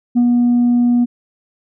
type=tone with ADSR envelope; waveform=sine; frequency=241.8 Hz; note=B3; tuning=36 cents flat; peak=-6 dBFS; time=0.15-1.06 s; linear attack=24 ms; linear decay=68 ms; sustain=-2 dB; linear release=27 ms; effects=tanh soft clip ceiling -8 dBFS